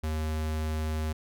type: tone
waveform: square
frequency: 78 Hz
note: D#2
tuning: 5 cents sharp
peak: -29 dBFS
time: 0.03-1.13 s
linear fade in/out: 10 ms
effects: none